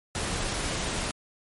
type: noise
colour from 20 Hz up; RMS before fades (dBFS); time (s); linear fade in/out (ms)
pink; -30; 0.15-1.11; 0
effects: MP3 48 kbps